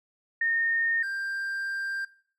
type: tone pair in turn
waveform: sine / triangle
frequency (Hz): 1834 / 1585.9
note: A#6 / G6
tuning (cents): -29 / +20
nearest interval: minor third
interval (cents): 251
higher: first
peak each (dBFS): -23 / -28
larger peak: first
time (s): 0.41-1.03 / 1.03-2.05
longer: second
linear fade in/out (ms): 5
effects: noise-tail reverb RT60 0.5 s tail -19 dB re dry